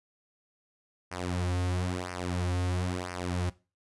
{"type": "tone with flanger", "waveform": "sawtooth", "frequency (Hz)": 89.9, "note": "F#2", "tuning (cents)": -49, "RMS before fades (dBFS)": -31, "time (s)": [1.11, 3.5], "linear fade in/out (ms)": 10, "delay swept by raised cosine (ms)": [0.26, 5.16], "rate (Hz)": 1, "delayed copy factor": -0.8, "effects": ["noise-tail reverb RT60 0.3 s tail -19 dB re dry", "resampled to 24000 Hz"]}